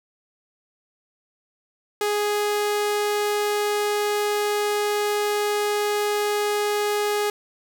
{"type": "tone", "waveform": "sawtooth", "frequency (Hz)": 415.3, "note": "G#4", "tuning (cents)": 0, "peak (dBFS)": -17, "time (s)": [2.01, 7.3], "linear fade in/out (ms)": 2, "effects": []}